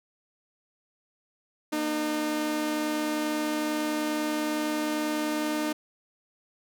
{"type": "tone pair together", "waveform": "sawtooth", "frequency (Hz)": [233.8, 304.3], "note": ["A#3", "D#4"], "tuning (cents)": [5, -38], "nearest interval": "perfect fourth", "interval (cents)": 457, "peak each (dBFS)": [-32, -23], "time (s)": [1.72, 5.73], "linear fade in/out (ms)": 10, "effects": []}